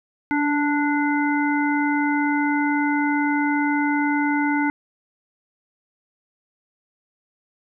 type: harmonic tone with a mistuned harmonic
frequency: 293.7 Hz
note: D4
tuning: in tune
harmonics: 1 / 3 / 5 / 7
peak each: -20 / -25 / -27 / -28 dBFS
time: 0.31-4.7 s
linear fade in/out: 0 ms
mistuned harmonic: 1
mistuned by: -18 cents
effects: none